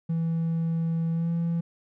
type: tone with pitch glide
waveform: triangle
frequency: 164.81 to 168.27 Hz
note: E3 to E3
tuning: 0 to +36 cents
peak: -21 dBFS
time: 0.09-1.61 s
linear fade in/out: 10 ms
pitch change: +36 cents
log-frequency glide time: 1.12-1.3 s
effects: tanh soft clip ceiling -18 dBFS